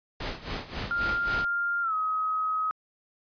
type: noise with tremolo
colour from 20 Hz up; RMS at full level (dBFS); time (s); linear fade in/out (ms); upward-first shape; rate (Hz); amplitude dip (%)
pink; -32; 0.2-1.45; 5; sine; 3.7; 80
type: tone with pitch glide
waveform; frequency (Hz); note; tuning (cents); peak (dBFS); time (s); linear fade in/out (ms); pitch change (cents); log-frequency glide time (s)
sine; 1399 to 1268.2; F6 to D#6; +3 to +33; -25; 0.91-2.71; 0; -170; 1.82-1.94
effects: resampled to 11025 Hz